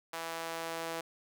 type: tone with high-pass filter sweep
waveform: sawtooth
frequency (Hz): 164.81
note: E3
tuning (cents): 0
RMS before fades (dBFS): -39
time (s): 0.13-1.01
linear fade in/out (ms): 5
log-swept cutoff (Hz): 780 to 520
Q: 1.1
effects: none